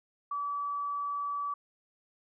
sine tone, 1149 Hz, D6, 38 cents flat, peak -31 dBFS, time 0.31-1.54 s, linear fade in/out 5 ms, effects none

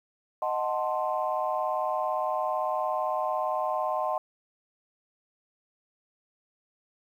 sine chord, D# diminished seventh, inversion none, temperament equal, 622.3 / 740 / 880 / 1046.5 Hz, D#5 / F#5 / A5 / C6, 0 / 0 / 0 / 0 cents, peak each -30 / -31 / -33 / -31 dBFS, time 0.42-4.18 s, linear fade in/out 2 ms, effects tanh soft clip ceiling -15 dBFS + 10-bit

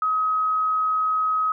sine tone, 1269 Hz, D#6, 34 cents sharp, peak -19 dBFS, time 0.02-1.52 s, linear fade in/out 2 ms, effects none

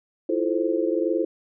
sine chord, F major seventh, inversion third, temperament just, 327.4 / 349.2 / 436.5 / 523.8 Hz, E4 / F4 / A4 / C5, -12 / 0 / -14 / +2 cents, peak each -25 / -26 / -27 / -27 dBFS, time 0.29-1.25 s, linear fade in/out 5 ms, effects none

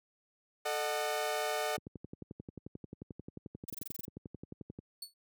sawtooth chord, D# diminished, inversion second, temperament equal with one note detuned, 440 / 607.7 / 740 Hz, A4 / D#5 / F#5, 0 / -41 / 0 cents, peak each -34 / -32 / -33 dBFS, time 0.65-1.77 s, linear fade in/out 10 ms
click train, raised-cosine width 3 ms, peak -30 dBFS, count 35, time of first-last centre 1.78-4.789 s, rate 11.3 Hz
violet noise bursts, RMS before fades -41 dBFS, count 9, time 3.68-4.053 s, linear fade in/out 5 ms, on 21 ms, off 23 ms
sawtooth tone with exponential decay, 4435 Hz, C#8, in tune, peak -35 dBFS, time 5.02-5.14 s, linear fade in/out 5 ms, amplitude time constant 24 ms
effects high-pass 100 Hz 12 dB/octave

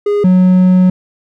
triangle tone pair in turn, 411.3 / 183.72 Hz, G#4 / F#3, -17 / -12 cents, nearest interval octave + major second, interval 1395 cents, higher first, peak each -8 / -3 dBFS, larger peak second, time 0.06-0.24 / 0.24-0.9 s, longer second, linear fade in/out 5 ms, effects none

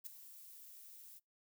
violet noise with ADSR envelope, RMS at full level -44 dBFS, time 0.04-1.2 s, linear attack 24 ms, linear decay 10 ms, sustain -12 dB, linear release 28 ms, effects noise-tail reverb RT60 0.2 s tail -26 dB re dry

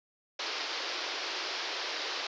white band-pass noise, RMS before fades -36 dBFS, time 0.39-2.27 s, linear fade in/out 5 ms, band 310 to 5300 Hz, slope 48 dB/octave, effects resampled to 16000 Hz

